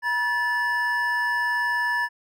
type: tone pair together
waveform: triangle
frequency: 962 / 1741 Hz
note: B5 / A6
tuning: -46 / -19 cents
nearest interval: minor seventh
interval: 1027 cents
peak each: -25 / -21 dBFS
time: 0.02-2.09 s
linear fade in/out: 50 ms
effects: none